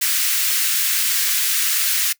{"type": "high-pass noise", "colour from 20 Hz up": "white", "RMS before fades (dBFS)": -19, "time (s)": [0.01, 2.13], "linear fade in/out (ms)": 10, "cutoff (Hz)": 1500, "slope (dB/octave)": 24, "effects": ["noise-tail reverb RT60 0.1 s tail -21 dB re dry"]}